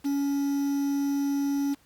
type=tone with quantisation; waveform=triangle; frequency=281 Hz; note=C#4; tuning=24 cents sharp; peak=-22 dBFS; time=0.04-1.75 s; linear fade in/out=20 ms; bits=7; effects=pink hiss -62 dBFS RMS until 1.85 s + Opus 48 kbps